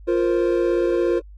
triangle chord, F suspended fourth, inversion none, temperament equal, 349.2 / 466.2 / 523.3 Hz, F4 / Bb4 / C5, 0 / 0 / 0 cents, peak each -17 / -21 / -22 dBFS, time 0.07-1.2 s, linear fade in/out 20 ms, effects added 50 Hz sine -39 dBFS peak until 1.37 s + AAC 32 kbps

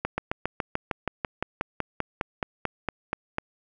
slowing click train, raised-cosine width 0.5 ms, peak -11 dBFS, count 19, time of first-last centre 0.05-3.384 s, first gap 130 ms, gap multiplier 1.04, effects none

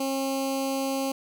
15% pulse tone with notch filter, 270 Hz, C#4, 45 cents flat, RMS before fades -28 dBFS, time 0-1.12 s, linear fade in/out 5 ms, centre 1600 Hz, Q 0.72, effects none

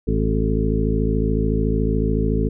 harmonic tone with a mistuned harmonic, 53.8 Hz, A1, 38 cents flat, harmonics 1 / 2 / 3 / 4 / 5 / 7 / 8, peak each -21 / -25 / -25 / -25 / -26 / -28 / -26 dBFS, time 0.07-2.49 s, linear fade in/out 10 ms, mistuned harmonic 8, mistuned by +25 cents, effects none

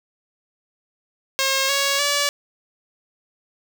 5% pulse tone with pitch steps, 538 / 556 / 574.6 Hz, C5 / C#5 / D5, +48 / +5 / -38 cents, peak -7 dBFS, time 1.39-2.29 s, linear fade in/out 0 ms, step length 300 ms, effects none

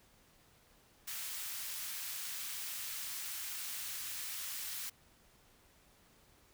white high-pass noise, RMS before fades -42 dBFS, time 1.07-4.9 s, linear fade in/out 10 ms, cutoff 1400 Hz, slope 12 dB/octave, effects pink hiss -66 dBFS RMS until 6.53 s

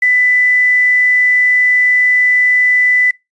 sine tone with quantisation, 1993 Hz, B6, 15 cents sharp, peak -8 dBFS, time 0.02-3.11 s, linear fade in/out 5 ms, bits 6, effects noise-tail reverb RT60 0.2 s tail -23 dB re dry + resampled to 22050 Hz

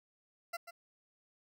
20% pulse tone with echo, 681 Hz, F5, 44 cents flat, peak -32 dBFS, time 0.53-0.57 s, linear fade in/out 10 ms, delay 140 ms, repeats 1, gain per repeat -10 dB, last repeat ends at 0.71 s, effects none

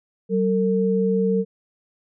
sine tone pair together, 190.4 / 452.9 Hz, F#3 / A#4, +50 / -50 cents, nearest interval octave + minor third, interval 1500 cents, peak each -20 dBFS, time 0.29-1.45 s, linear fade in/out 50 ms, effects none

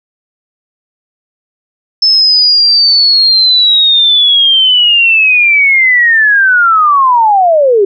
sine linear sweep, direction down, 5274 to 380 Hz, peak -4 dBFS, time 2.02-7.85 s, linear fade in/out 5 ms, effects none

